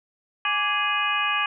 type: harmonic tone with a mistuned harmonic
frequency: 415.3 Hz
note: G#4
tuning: in tune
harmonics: 2 / 3 / 4 / 5 / 6 / 7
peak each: -32 / -26 / -28 / -35 / -26 / -29 dBFS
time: 0.45-1.46 s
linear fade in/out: 2 ms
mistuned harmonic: 3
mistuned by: -110 cents
effects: none